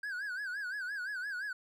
triangle tone with vibrato, 1568 Hz, G6, in tune, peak -34 dBFS, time 0.03-1.53 s, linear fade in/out 5 ms, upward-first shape sine, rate 5.8 Hz, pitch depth 140 cents each way, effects none

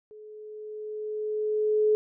sine tone with level ramp, 427 Hz, G#4, 48 cents sharp, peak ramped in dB -44 to -18 dBFS, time 0.11-1.95 s, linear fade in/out 0 ms, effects none

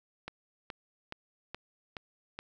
click train, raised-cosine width 0.3 ms, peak -23 dBFS, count 6, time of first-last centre 0.28-2.39 s, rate 2.37 Hz, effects none

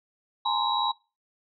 sine tone cluster, 838 / 919 / 1037 / 3875 Hz, G#5 / A#5 / C6 / B7, +15 / -25 / -16 / -34 cents, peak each -29 dBFS, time 0.45-0.92 s, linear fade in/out 10 ms, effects noise-tail reverb RT60 0.3 s tail -22 dB re dry

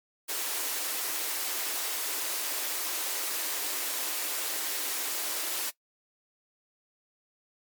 white high-pass noise, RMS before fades -32 dBFS, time 0.28-5.71 s, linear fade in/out 20 ms, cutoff 270 Hz, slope 96 dB/octave, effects noise-tail reverb RT60 0.1 s tail -19 dB re dry + MP3 96 kbps

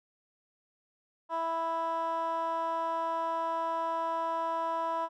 15% pulse tone with band-pass filter, 329.4 Hz, E4, 1 cent flat, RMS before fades -32 dBFS, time 1.29-5.09 s, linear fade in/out 50 ms, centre 900 Hz, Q 3.4, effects none

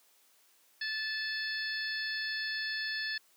harmonic tone with a mistuned harmonic, 873 Hz, A5, 14 cents flat, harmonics 2 / 3 / 4 / 5 / 6, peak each -35 / -45 / -45 / -39 / -43 dBFS, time 0.81-3.18 s, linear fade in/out 5 ms, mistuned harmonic 6, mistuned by -22 cents, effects white hiss -66 dBFS RMS until 3.36 s + high-pass 300 Hz 12 dB/octave

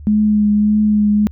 sine tone with vibrato, 210.2 Hz, G#3, 21 cents sharp, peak -10 dBFS, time 0.07-1.27 s, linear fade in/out 0 ms, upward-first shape triangle, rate 1.7 Hz, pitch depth 22 cents each way, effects added 74 Hz sine -31 dBFS peak until 1.31 s

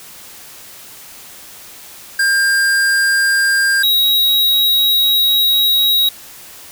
square tone pair in turn, 1600 / 3824 Hz, G6 / A#7, +35 / +43 cents, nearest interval octave + minor third, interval 1508 cents, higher second, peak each -12 / -11 dBFS, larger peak second, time 2.19-3.83 / 3.83-6.09 s, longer second, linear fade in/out 5 ms, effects white hiss -37 dBFS RMS until 6.71 s

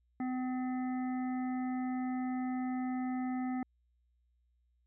harmonic tone, 254.7 Hz, C4, 46 cents flat, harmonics 1 / 3 / 5 / 7 / 8, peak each -33 / -42 / -51 / -55 / -53 dBFS, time 0.2-3.63 s, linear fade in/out 2 ms, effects added 60 Hz sine -70 dBFS peak until 4.86 s

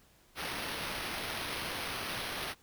white noise with sample-and-hold, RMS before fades -38 dBFS, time 0.35-2.55 s, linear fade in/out 50 ms, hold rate 7350 Hz, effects pink hiss -64 dBFS RMS until 2.62 s

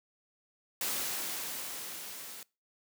white noise with level ramp, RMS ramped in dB -33 to -46 dBFS, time 0.81-2.43 s, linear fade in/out 2 ms, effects noise-tail reverb RT60 0.3 s tail -24 dB re dry + high-pass 150 Hz 12 dB/octave

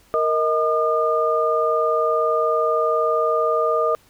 sine tone cluster, 466.4 / 629 / 1212 Hz, A#4 / D#5 / D#6, +1 / +19 / -46 cents, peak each -21 dBFS, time 0.14-3.95 s, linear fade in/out 0 ms, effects pink hiss -55 dBFS RMS until 4.09 s

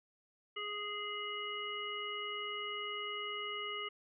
harmonic tone, 415.3 Hz, G#4, in tune, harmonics 1 / 3 / 5 / 7, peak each -46 / -43 / -44 / -42 dBFS, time 0.56-3.89 s, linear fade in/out 10 ms, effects none

